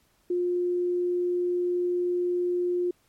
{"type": "tone", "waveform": "sine", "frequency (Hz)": 354.9, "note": "F4", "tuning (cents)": 28, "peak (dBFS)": -23, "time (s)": [0.3, 2.91], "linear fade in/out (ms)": 5, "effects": ["pink hiss -66 dBFS RMS until 3.08 s", "MP3 64 kbps"]}